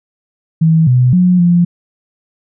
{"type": "tone with pitch steps", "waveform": "sine", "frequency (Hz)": [161.4, 125.6, 180.5, 174], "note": ["E3", "B2", "F#3", "F3"], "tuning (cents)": [-36, 30, -43, -6], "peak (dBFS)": -6, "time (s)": [0.61, 1.65], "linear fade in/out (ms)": 10, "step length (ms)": 260, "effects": []}